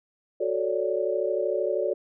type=chord; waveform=sine; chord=D major seventh; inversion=first; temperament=equal; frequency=370 / 440 / 554.4 / 587.3 Hz; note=F#4 / A4 / C#5 / D5; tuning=0 / 0 / 0 / 0 cents; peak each=-29 dBFS; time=0.4-1.94 s; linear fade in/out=10 ms; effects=none